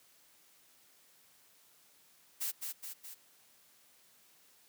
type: noise with echo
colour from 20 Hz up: blue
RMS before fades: -36 dBFS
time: 2.4-2.52 s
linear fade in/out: 20 ms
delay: 210 ms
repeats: 3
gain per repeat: -4 dB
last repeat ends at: 3.15 s
effects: white hiss -65 dBFS RMS until 4.68 s + high-pass 100 Hz 12 dB/octave